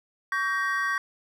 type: chord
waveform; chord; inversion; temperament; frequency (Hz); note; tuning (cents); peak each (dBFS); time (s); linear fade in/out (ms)
triangle; G diminished; second; just; 1128.9 / 1568 / 1881.6; Db6 / G6 / Bb6; +31 / 0 / +16; -27; 0.32-0.98; 2
effects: none